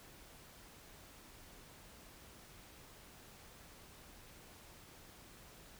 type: silence
effects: pink hiss -58 dBFS RMS until 5.79 s